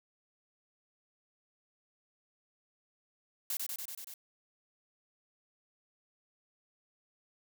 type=noise with echo; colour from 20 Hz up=blue; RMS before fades=-35 dBFS; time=3.5-3.57 s; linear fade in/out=2 ms; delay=95 ms; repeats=6; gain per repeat=-2 dB; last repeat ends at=4.14 s; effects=none